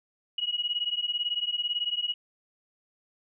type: beating tone pair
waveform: sine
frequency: 2897 / 2915 Hz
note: F#7 / F#7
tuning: -37 / -26 cents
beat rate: 18 Hz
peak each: -30 dBFS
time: 0.38-2.14 s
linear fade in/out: 5 ms
effects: none

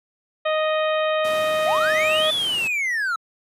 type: harmonic tone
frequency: 622.3 Hz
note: D#5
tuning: in tune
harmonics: 1 / 2 / 3 / 4 / 5 / 6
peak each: -20 / -26 / -30 / -32 / -34 / -36 dBFS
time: 0.45-2.31 s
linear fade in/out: 10 ms
type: noise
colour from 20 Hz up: pink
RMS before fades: -35 dBFS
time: 1.24-2.68 s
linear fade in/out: 10 ms
type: linear two-way sweep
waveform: triangle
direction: up then down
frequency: 622.3 to 3520 to 1295 Hz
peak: -19 dBFS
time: 1.66-3.16 s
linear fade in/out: 5 ms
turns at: 2.31 s
effects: high-pass 150 Hz 12 dB/octave + resampled to 32000 Hz

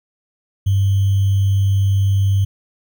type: tone with sample-and-hold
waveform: sine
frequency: 98 Hz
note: G2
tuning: in tune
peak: -12 dBFS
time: 0.66-2.45 s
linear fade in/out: 10 ms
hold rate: 3150 Hz
effects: none

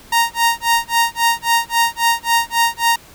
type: tone with tremolo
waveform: sawtooth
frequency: 930 Hz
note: A#5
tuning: 4 cents flat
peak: -7 dBFS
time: 0.12-2.96 s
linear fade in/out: 5 ms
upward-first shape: sine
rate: 3.7 Hz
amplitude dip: 100%
effects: pink hiss -43 dBFS RMS until 3.14 s

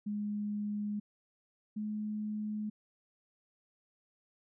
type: tone pair in turn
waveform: sine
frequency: 207.7 / 212.1 Hz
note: G#3 / G#3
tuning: 0 / +37 cents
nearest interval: unison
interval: 37 cents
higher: second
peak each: -33 / -34 dBFS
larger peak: first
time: 0.06-1 / 1.76-2.7 s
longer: neither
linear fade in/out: 10 ms
effects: none

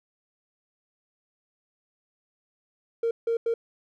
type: tone bursts at uneven times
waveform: triangle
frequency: 461.4 Hz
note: A#4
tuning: 18 cents flat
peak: -19 dBFS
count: 3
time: 3.03-3.11 / 3.27-3.37 / 3.46-3.54 s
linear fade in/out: 5 ms
effects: tanh soft clip ceiling -19 dBFS

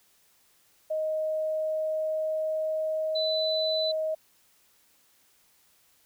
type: tone with pitch glide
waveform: sine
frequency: 625 to 629.7 Hz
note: D#5 to D#5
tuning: +8 to +21 cents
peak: -26 dBFS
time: 0.9-4.15 s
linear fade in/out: 10 ms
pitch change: +13 cents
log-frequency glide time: 1.17-3.57 s
type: tone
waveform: sine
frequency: 4000 Hz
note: B7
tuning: 21 cents sharp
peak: -28 dBFS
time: 3.15-3.92 s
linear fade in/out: 10 ms
effects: white hiss -64 dBFS RMS until 6.05 s

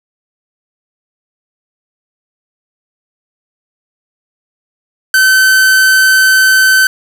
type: tone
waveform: 45% pulse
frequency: 1533 Hz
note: G6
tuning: 39 cents flat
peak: -5 dBFS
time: 5.14-6.87 s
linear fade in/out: 2 ms
effects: 7-bit

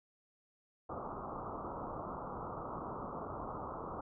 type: low-pass noise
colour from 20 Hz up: white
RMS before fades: -43 dBFS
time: 0.89-4.01 s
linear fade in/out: 5 ms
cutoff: 1300 Hz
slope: 96 dB/octave
effects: none

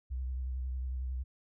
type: tone with vibrato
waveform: sine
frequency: 63.9 Hz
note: C2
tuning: 40 cents flat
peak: -33 dBFS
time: 0.1-1.24 s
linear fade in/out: 20 ms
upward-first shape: triangle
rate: 11 Hz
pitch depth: 54 cents each way
effects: none

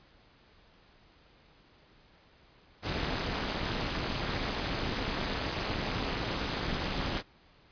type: noise with amplitude modulation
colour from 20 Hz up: pink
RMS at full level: -29 dBFS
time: 2.82-7.23 s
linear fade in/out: 50 ms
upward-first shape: sine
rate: 224 Hz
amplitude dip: 90%
effects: pink hiss -61 dBFS RMS until 7.71 s + resampled to 11025 Hz

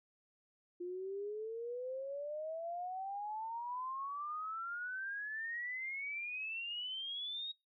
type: exponential sweep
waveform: sine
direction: up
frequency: 349.2 to 3784 Hz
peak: -39 dBFS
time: 0.8-7.52 s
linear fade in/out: 10 ms
effects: noise-tail reverb RT60 0.2 s tail -21 dB re dry

